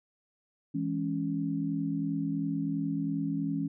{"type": "chord", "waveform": "sine", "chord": "C# minor", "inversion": "first", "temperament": "equal", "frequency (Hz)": [164.81, 207.7, 277.2], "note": ["E3", "G#3", "C#4"], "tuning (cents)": [0, 0, 0], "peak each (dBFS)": [-33, -36, -31], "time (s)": [0.74, 3.68], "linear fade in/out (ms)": 10, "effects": []}